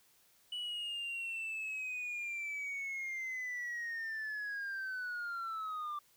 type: linear sweep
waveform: sine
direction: down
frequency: 2960 to 1174.7 Hz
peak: -35 dBFS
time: 0.52-5.99 s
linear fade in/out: 5 ms
effects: tanh soft clip ceiling -36 dBFS + white hiss -68 dBFS RMS until 6.16 s